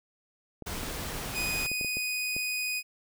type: clicks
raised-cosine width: 2 ms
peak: -26 dBFS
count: 7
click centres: 0.623 / 0.831 / 1.716 / 1.812 / 1.847 / 1.97 / 2.365 s
type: noise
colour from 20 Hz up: pink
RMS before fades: -36 dBFS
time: 0.66-1.67 s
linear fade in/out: 10 ms
type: tone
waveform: sawtooth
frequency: 2489 Hz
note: D#7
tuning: in tune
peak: -26 dBFS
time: 1.33-2.83 s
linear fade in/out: 50 ms
effects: none